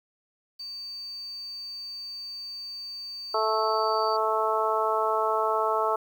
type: tone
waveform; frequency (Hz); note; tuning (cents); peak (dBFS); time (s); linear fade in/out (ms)
sine; 4600; D8; -37; -35; 0.59-4.17; 10
type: harmonic tone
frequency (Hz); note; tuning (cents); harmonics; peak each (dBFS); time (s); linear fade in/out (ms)
218.9; A3; -9; 2 / 3 / 4 / 5 / 6; -29 / -29 / -29 / -29 / -29; 3.34-5.96; 5
effects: 9-bit